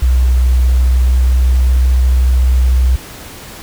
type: tone with pitch glide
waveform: sine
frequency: 62.8 to 63.31 Hz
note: B1 to B1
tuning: +30 to +44 cents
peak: -7 dBFS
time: 0.02-2.96 s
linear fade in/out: 5 ms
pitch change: +14 cents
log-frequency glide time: 0.69-2.03 s
effects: pink hiss -32 dBFS RMS until 3.62 s